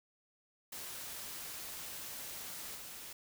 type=noise with level steps; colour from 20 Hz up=white; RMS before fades=-45 / -48 dBFS; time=0.72-3.13 s; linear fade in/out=5 ms; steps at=2.75 s; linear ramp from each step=20 ms; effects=none